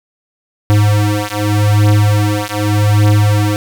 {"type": "beating tone pair", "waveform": "square", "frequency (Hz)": [103.9, 104.74], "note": ["G#2", "G#2"], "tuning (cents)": [1, 15], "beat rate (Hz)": 0.84, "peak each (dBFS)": [-13, -13], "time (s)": [0.7, 3.56], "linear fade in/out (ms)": 0, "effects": []}